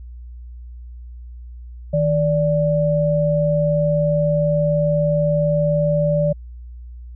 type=tone pair together; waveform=sine; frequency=157.1 / 584 Hz; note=D#3 / D5; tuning=+17 / -10 cents; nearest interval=octave + major seventh; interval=2273 cents; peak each=-18 / -17 dBFS; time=1.93-6.33 s; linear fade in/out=10 ms; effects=added 60 Hz sine -33 dBFS peak until 7.15 s